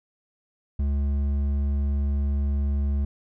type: tone with hard clipping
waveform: triangle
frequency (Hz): 70.7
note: C#2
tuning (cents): +35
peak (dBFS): -23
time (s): 0.79-3.05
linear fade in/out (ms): 5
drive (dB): 10
effects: none